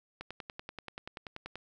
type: click train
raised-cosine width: 0.3 ms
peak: -25 dBFS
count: 15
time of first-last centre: 0.21-1.556 s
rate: 10.4 Hz
effects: none